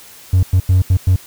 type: tone bursts at uneven times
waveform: triangle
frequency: 92.3 Hz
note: F#2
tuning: 4 cents flat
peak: -5 dBFS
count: 5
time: 0.33-0.43 / 0.53-0.6 / 0.69-0.82 / 0.9-0.97 / 1.07-1.16 s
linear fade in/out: 5 ms
effects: tanh soft clip ceiling -3 dBFS + white hiss -40 dBFS RMS until 1.26 s